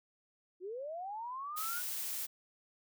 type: linear sweep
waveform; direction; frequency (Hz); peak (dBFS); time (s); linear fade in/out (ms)
sine; up; 343.1 to 1480; -39; 0.6-1.83; 50
type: noise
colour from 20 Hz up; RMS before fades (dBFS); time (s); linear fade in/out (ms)
blue; -39; 1.56-2.27; 20
effects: none